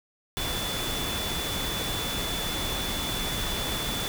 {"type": "tone in noise", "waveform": "sine", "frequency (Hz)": 3468, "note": "A7", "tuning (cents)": -26, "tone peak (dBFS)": -33, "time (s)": [0.37, 4.08], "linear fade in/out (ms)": 0, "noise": "pink", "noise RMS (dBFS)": -31, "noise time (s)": [0.37, 4.08], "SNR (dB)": -5, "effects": []}